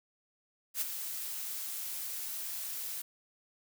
blue noise with ADSR envelope, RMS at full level -31 dBFS, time 0.74-3.02 s, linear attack 73 ms, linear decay 21 ms, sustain -8 dB, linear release 6 ms, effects none

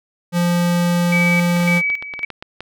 square tone, 174.2 Hz, F3, 4 cents flat, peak -15 dBFS, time 0.32-1.82 s, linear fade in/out 50 ms
sine tone with tremolo, 2282 Hz, C#7, 50 cents sharp, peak -16 dBFS, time 1.12-2.25 s, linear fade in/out 5 ms, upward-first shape square, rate 1.8 Hz, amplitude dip 75%
clicks, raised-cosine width 0.3 ms, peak -15 dBFS, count 11, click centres 1.568 / 1.602 / 1.633 / 1.773 / 1.901 / 2.025 / 2.138 / 2.192 / 2.303 / 2.425 / 2.606 s
effects none

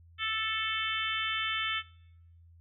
harmonic tone, 440 Hz, A4, in tune, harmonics 3 / 4 / 5 / 6 / 7 / 8, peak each -36 / -37 / -36 / -39 / -35 / -38 dBFS, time 0.18-1.83 s, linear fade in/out 50 ms, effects noise-tail reverb RT60 0.9 s tail -25 dB re dry + added 84 Hz sine -54 dBFS peak until 2.6 s

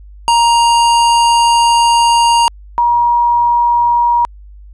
square / sine tone pair in turn, 937 / 952.3 Hz, A#5 / A#5, +9 / +37 cents, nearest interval unison, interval 28 cents, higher second, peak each -8 dBFS, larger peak neither, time 0.28-2.48 / 2.78-4.25 s, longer first, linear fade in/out 0 ms, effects added 50 Hz sine -33 dBFS peak until 4.73 s + resampled to 24000 Hz

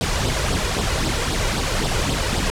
pink noise with flanger, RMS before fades -21 dBFS, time 0.01-2.5 s, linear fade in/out 0 ms, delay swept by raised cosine 0.22 to 2.12 ms, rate 3.8 Hz, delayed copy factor +0.6, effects low-pass 8000 Hz 12 dB/octave

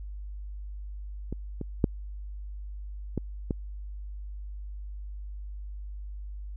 clicks, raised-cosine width 3 ms, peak -21 / -20 / -8 / -15 / -15 dBFS, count 5, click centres 1.326 / 1.613 / 1.842 / 3.177 / 3.508 s, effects added 50 Hz sine -36 dBFS peak until 6.56 s

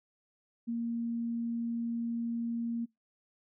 sine tone, 233.1 Hz, A#3, in tune, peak -31 dBFS, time 0.67-2.86 s, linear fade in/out 20 ms, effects noise-tail reverb RT60 0.2 s tail -26 dB re dry

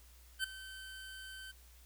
25% pulse tone with ADSR envelope, 1540 Hz, G6, 31 cents flat, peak -27 dBFS, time 0.39-1.52 s, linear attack 49 ms, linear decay 6 ms, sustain -16 dB, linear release 15 ms, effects added 60 Hz sine -58 dBFS peak until 1.85 s + white hiss -64 dBFS RMS until 1.85 s

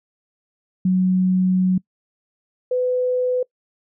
sine tone pair in turn, 185 / 501.8 Hz, F#3 / B4, 0 / +28 cents, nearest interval octave + perfect fourth, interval 1728 cents, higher second, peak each -14 / -17 dBFS, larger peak first, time 0.85-1.78 / 2.71-3.43 s, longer first, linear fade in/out 5 ms, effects noise-tail reverb RT60 0.1 s tail -24 dB re dry

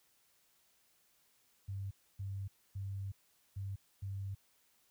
sine tone bursts at uneven times, 98 Hz, G2, in tune, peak -38 dBFS, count 5, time 1.68-1.91 / 2.19-2.48 / 2.75-3.12 / 3.56-3.76 / 4.02-4.35 s, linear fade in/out 10 ms, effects white hiss -72 dBFS RMS until 4.9 s

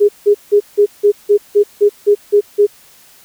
sine tone bursts, 411.1 Hz, G#4, 18 cents flat, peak -5 dBFS, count 11, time 0-2.668 s, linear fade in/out 20 ms, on 88 ms, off 170 ms, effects white hiss -45 dBFS RMS until 3.24 s

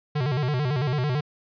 square tone with vibrato, 137 Hz, C#3, 20 cents flat, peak -23 dBFS, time 0.15-1.21 s, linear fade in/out 10 ms, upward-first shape square, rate 9 Hz, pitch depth 150 cents each way, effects resampled to 11025 Hz

